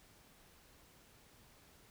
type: silence
effects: pink hiss -64 dBFS RMS until 1.9 s